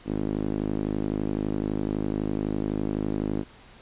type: tone with band-pass filter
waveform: sawtooth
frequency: 51.91 Hz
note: G#1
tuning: in tune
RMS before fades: -28 dBFS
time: 0.05-3.45 s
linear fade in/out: 50 ms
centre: 290 Hz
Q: 2.1
effects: pink hiss -51 dBFS RMS until 3.81 s + resampled to 8000 Hz